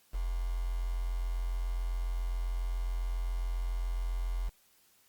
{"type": "tone with quantisation", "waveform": "sine", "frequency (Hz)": 43.65, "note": "F1", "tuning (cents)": 0, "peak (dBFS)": -30, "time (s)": [0.13, 4.5], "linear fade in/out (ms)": 20, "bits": 8, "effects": ["white hiss -66 dBFS RMS until 5.08 s", "Opus 48 kbps"]}